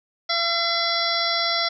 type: harmonic tone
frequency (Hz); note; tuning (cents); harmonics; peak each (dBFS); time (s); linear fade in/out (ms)
679; F5; -49; 1 / 2 / 3 / 5 / 6 / 7 / 8; -28 / -28 / -28 / -28 / -28 / -28 / -28; 0.29-1.69; 10
effects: none